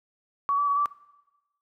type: tone with pitch steps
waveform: sine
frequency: 1127 / 1154 / 1132 / 1162 Hz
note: C#6 / D6 / C#6 / D6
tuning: +28 / -31 / +36 / -19 cents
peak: -21 dBFS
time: 0.49-0.858 s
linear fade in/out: 0 ms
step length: 92 ms
effects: noise-tail reverb RT60 1.0 s tail -19 dB re dry